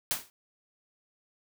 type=noise with exponential decay; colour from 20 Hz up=white; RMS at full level=-26 dBFS; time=0.11-0.3 s; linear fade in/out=0 ms; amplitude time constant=41 ms; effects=none